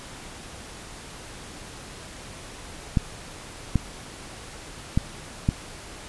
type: clicks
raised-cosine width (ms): 5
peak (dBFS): -7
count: 4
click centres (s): 2.972 / 3.757 / 4.975 / 5.489
effects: pink hiss -41 dBFS RMS until 6.08 s + resampled to 24000 Hz

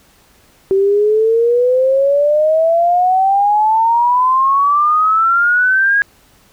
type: exponential sweep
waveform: sine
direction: up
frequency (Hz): 382.6 to 1656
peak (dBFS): -9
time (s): 0.71-6.02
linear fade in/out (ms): 0
effects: pink hiss -50 dBFS RMS until 6.52 s

